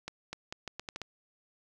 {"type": "accelerating click train", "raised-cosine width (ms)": 0.2, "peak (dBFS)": -21, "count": 8, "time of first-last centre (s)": [0.08, 1.017], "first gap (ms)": 250, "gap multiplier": 0.78, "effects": []}